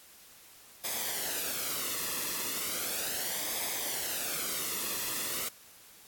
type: noise with flanger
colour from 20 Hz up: white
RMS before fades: -34 dBFS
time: 0.84-5.49 s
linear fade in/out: 10 ms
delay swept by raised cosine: 0.7 to 1.33 ms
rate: 0.36 Hz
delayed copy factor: -0.6
effects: white hiss -55 dBFS RMS until 6.07 s + AAC 64 kbps